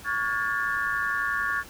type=tone cluster; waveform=sine; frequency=1123 / 1429 / 1642 / 1753 Hz; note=C#6 / F6 / G#6 / A6; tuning=+22 / +39 / -20 / -7 cents; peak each=-30 dBFS; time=0.04-1.64 s; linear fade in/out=50 ms; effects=pink hiss -46 dBFS RMS until 1.69 s